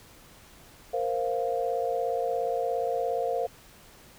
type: chord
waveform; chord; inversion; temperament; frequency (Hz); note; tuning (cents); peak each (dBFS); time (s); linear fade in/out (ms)
sine; Bb suspended second; none; equal; 466.2 / 523.3 / 698.5; Bb4 / C5 / F5; 0 / 0 / 0; -30; 0.93-3.47; 10
effects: pink hiss -53 dBFS RMS until 4.18 s